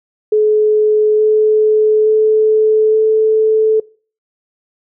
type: tone with pitch steps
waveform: sine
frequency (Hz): 427 / 430.2 / 433.5 / 436.7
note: G#4 / A4 / A4 / A4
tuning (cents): +48 / -39 / -26 / -13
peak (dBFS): -8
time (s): 0.32-3.8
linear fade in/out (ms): 5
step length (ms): 870
effects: noise-tail reverb RT60 0.4 s tail -23 dB re dry